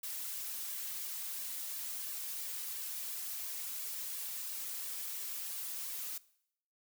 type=noise with flanger; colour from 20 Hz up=blue; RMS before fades=-41 dBFS; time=0.03-6.18 s; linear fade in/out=5 ms; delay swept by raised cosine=1.7 to 4.2 ms; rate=2.9 Hz; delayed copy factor=+0.8; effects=noise-tail reverb RT60 0.7 s tail -20 dB re dry